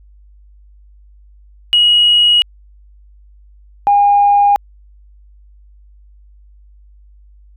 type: tone pair in turn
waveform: sine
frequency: 2900 / 812.1 Hz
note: F#7 / G#5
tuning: -35 / -39 cents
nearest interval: octave + minor seventh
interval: 2204 cents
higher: first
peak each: -6 dBFS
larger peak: neither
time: 1.73-2.42 / 3.87-4.56 s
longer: neither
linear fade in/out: 0 ms
effects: tanh soft clip ceiling -2 dBFS + added 50 Hz sine -41 dBFS peak until 7.56 s